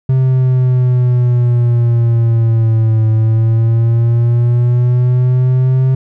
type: exponential two-way sweep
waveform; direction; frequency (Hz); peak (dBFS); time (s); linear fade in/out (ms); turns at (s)
triangle; down then up; 131.5 to 110 to 131.5; -6; 0.09-5.95; 5; 3.09
effects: none